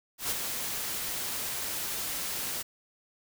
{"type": "noise with ADSR envelope", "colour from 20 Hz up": "white", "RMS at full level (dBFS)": -29, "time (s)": [0.18, 2.63], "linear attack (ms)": 130, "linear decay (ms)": 29, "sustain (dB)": -5, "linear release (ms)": 19, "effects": []}